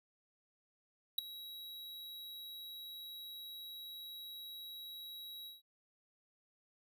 square tone with ADSR envelope, 3867 Hz, B7, 37 cents flat, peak -27 dBFS, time 1.18-5.62 s, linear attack 6 ms, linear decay 6 ms, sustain -20 dB, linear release 160 ms, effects none

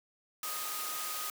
sine tone in noise, 1244.5 Hz, D#6, in tune, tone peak -42 dBFS, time 0.43-1.3 s, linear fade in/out 2 ms, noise white, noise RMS -38 dBFS, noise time 0.43-1.3 s, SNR -7 dB, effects high-pass 400 Hz 12 dB/octave

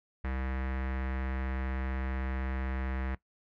square tone with low-pass filter, 65.41 Hz, C2, in tune, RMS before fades -34 dBFS, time 0.24-3.15 s, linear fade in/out 5 ms, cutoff 1900 Hz, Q 2.6, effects noise-tail reverb RT60 0.1 s tail -18 dB re dry

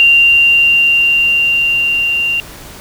sine tone with level ramp, 2776 Hz, F7, 11 cents flat, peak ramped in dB -4 to -12 dBFS, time 0-2.4 s, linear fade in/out 0 ms, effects pink hiss -33 dBFS RMS until 2.8 s

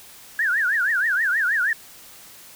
sine tone with vibrato, 1630 Hz, G#6, 33 cents flat, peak -18 dBFS, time 0.39-1.73 s, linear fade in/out 2 ms, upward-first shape triangle, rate 6.3 Hz, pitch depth 280 cents each way, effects white hiss -45 dBFS RMS until 2.55 s

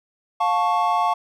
triangle chord, F augmented, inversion none, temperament equal with one note detuned, 708.2 / 880 / 1108.7 Hz, F5 / A5 / C#6, +24 / 0 / 0 cents, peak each -20 dBFS, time 0.4-1.14 s, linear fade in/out 10 ms, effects none

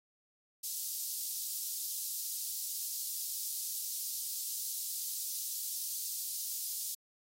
white high-pass noise, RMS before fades -38 dBFS, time 0.63-6.95 s, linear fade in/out 10 ms, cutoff 4500 Hz, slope 24 dB/octave, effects AAC 48 kbps

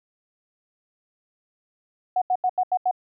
sine tone bursts, 736 Hz, F#5, 9 cents flat, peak -18 dBFS, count 6, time 2.16-2.912 s, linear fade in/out 5 ms, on 57 ms, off 82 ms, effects none

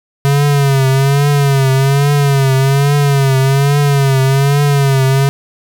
square tone with vibrato, 138.59 Hz, C#3, in tune, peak -9 dBFS, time 0.25-5.29 s, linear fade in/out 0 ms, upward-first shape triangle, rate 1.2 Hz, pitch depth 83 cents each way, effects none

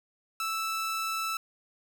sawtooth tone, 1318.5 Hz, E6, in tune, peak -26 dBFS, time 0.4-1.37 s, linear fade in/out 2 ms, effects none

